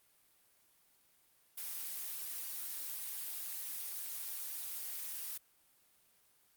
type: noise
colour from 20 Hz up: blue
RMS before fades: -42 dBFS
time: 1.57-5.38 s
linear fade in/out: 10 ms
effects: white hiss -70 dBFS RMS until 6.56 s + Opus 32 kbps